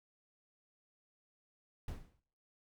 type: noise with exponential decay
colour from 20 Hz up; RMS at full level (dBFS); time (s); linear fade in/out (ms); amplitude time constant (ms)
brown; -38; 1.88-2.2; 2; 69
effects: noise-tail reverb RT60 0.6 s tail -24 dB re dry